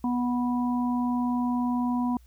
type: harmonic tone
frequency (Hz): 245.4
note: B3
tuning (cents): -11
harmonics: 1 / 3 / 4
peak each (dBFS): -24 / -36 / -33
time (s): 0.04-2.17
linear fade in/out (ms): 2
effects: added 60 Hz sine -51 dBFS peak until 2.26 s + white hiss -66 dBFS RMS until 2.26 s